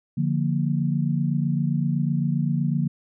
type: chord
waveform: sine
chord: Bb major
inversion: first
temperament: equal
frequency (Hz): 146.83 / 174.61 / 233.1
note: D3 / F3 / Bb3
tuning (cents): 0 / 0 / 0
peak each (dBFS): -23 / -25 / -27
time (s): 0.17-2.88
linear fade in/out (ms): 10
effects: none